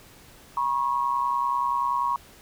sine tone pair together, 963.7 / 1094 Hz, B5 / C#6, -43 / -23 cents, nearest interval major second, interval 220 cents, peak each -25 dBFS, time 0.57-2.16 s, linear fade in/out 2 ms, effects pink hiss -51 dBFS RMS until 2.41 s

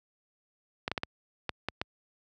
clicks, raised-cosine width 0.3 ms, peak -14 dBFS, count 7, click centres 0.879 / 0.916 / 0.978 / 1.034 / 1.493 / 1.686 / 1.815 s, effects high-pass 60 Hz 12 dB/octave

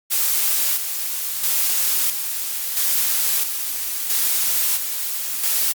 blue noise with tremolo, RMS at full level -19 dBFS, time 0.1-5.73 s, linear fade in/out 20 ms, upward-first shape square, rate 0.75 Hz, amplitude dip 50%, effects Opus 48 kbps

